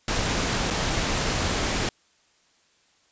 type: noise with dropouts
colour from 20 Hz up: pink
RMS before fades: -25 dBFS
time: 0.08-1.89 s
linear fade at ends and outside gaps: 2 ms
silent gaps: 0.703-0.707 s
effects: white hiss -63 dBFS RMS until 3.11 s + resampled to 16000 Hz